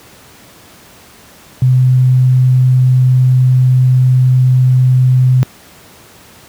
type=tone; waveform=sine; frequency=127.9 Hz; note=C3; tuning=39 cents flat; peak=-5 dBFS; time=1.62-5.43 s; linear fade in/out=0 ms; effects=pink hiss -40 dBFS RMS until 6.48 s + high-pass 80 Hz 12 dB/octave